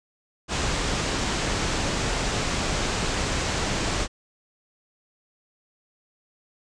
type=low-pass noise; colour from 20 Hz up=pink; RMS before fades=-26 dBFS; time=0.48-4.08 s; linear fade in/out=50 ms; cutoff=8100 Hz; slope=48 dB/octave; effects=none